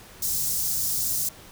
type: band-stop noise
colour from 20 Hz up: white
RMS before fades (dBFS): -26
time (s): 0.22-1.29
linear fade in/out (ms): 5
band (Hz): 170 to 5100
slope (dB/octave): 24
effects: pink hiss -47 dBFS RMS until 1.51 s